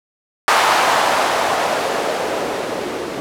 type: noise with low-pass filter sweep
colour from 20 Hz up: violet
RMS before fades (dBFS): -18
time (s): 0.48-3.2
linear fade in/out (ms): 0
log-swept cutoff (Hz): 990 to 380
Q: 1.6
effects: none